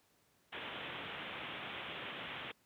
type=low-pass noise; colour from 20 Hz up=white; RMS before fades=-45 dBFS; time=0.52-2.52 s; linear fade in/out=10 ms; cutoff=3500 Hz; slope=96 dB/octave; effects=pink hiss -72 dBFS RMS until 2.65 s + high-pass 100 Hz 12 dB/octave